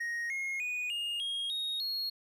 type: tone with pitch steps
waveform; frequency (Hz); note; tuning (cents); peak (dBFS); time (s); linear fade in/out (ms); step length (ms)
triangle; 1873 / 2152 / 2471 / 2839 / 3261 / 3746 / 4303; A#6 / C7 / D#7 / F7 / G#7 / A#7 / C8; +8 / +48 / -13 / +28 / -32 / +8 / +48; -31; 0-2.1; 10; 300
effects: none

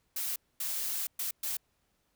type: noise bursts at uneven times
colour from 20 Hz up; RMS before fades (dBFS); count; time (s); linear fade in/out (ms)
blue; -34; 4; 0.16-0.36 / 0.6-1.07 / 1.19-1.31 / 1.43-1.57; 5
effects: pink hiss -75 dBFS RMS until 2.15 s

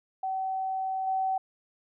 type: tone with level steps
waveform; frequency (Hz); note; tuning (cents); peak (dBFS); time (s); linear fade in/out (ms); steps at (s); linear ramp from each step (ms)
sine; 762; G5; -49; -28 / -25; 0.23-1.38; 5; 1.07; 5
effects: none

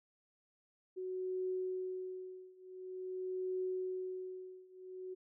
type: tone with tremolo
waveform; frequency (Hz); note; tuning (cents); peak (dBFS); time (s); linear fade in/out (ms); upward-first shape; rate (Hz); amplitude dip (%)
sine; 370.9; F#4; +4; -34; 0.96-5.15; 20; triangle; 0.47; 95
effects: none

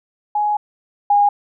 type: tone pair in turn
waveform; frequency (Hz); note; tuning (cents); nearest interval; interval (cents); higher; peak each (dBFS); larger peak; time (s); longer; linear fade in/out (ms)
sine; 836 / 817.4; G#5 / G#5; +11 / -28; unison; 39; first; -15 / -10; second; 0.35-0.57 / 1.1-1.29; first; 5
effects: none

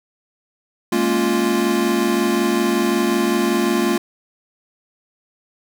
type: chord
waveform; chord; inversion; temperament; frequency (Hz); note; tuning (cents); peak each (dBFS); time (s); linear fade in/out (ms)
square; Bb minor seventh; third; equal; 207.7 / 233.1 / 277.2 / 349.2; Ab3 / Bb3 / Db4 / F4; 0 / 0 / 0 / 0; -24 / -22 / -25 / -20; 0.92-3.98; 5
effects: none

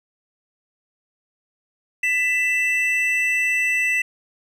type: tone pair together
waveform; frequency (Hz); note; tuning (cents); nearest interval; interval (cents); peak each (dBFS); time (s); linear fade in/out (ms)
triangle; 1991 / 2653; B6 / E7; +14 / +10; perfect fourth; 496; -19 / -19; 2.03-4.02; 5
effects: none

